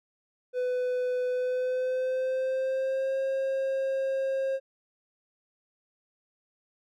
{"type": "tone with pitch glide", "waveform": "triangle", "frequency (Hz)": [500, 535.9], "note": ["B4", "C5"], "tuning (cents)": [21, 41], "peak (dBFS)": -24, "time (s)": [0.53, 4.6], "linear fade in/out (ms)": 50, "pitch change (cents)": 120, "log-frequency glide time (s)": [1.28, 3.18], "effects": []}